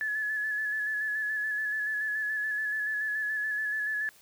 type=tone with vibrato; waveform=sine; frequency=1716 Hz; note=A6; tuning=44 cents flat; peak=-28 dBFS; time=0.01-4.09 s; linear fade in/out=0 ms; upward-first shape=square; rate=7 Hz; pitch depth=24 cents each way; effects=white hiss -58 dBFS RMS until 4.21 s